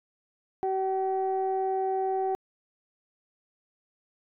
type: tone pair together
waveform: sine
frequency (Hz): 381.7 / 763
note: G4 / G5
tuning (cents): -46 / -47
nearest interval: octave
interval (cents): 1199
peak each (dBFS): -27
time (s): 0.63-2.35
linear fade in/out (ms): 0
effects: tanh soft clip ceiling -19 dBFS